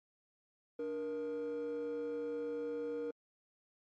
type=tone pair together; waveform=triangle; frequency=292.8 / 471.8 Hz; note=D4 / A#4; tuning=-5 / +21 cents; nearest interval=minor sixth; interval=826 cents; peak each=-40 / -34 dBFS; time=0.79-3.11 s; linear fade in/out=5 ms; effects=tanh soft clip ceiling -32 dBFS + MP3 48 kbps